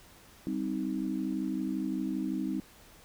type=chord; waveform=sine; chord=C minor; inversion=second; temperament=just; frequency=196.22 / 261.6 / 314 Hz; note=G3 / C4 / Eb4; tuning=+2 / 0 / +16 cents; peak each=-35 / -34 / -34 dBFS; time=0.47-2.6 s; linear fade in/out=0 ms; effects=pink hiss -56 dBFS RMS until 3.04 s